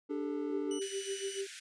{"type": "chord", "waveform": "triangle", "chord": "D suspended fourth", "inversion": "none", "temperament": "equal with one note detuned", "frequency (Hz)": [293.7, 398.6, 440], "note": ["D4", "G4", "A4"], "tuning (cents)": [0, 29, 0], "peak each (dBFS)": [-34, -38, -38], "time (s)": [0.09, 0.8], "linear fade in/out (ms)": 20}
{"type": "tone with tremolo", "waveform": "sine", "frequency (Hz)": 392, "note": "G4", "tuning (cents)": 0, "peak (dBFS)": -33, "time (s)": [0.5, 1.47], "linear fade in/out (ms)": 5, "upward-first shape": "sine", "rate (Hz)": 6.9, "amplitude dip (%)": 85}
{"type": "tone", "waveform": "15% pulse", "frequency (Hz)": 2960, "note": "F#7", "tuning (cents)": 0, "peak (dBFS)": -35, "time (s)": [0.71, 1.41], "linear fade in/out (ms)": 2}
{"type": "high-pass noise", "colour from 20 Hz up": "pink", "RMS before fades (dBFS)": -47, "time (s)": [0.81, 1.6], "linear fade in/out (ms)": 10, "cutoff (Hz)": 1500, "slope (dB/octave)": 96}
{"effects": ["resampled to 22050 Hz"]}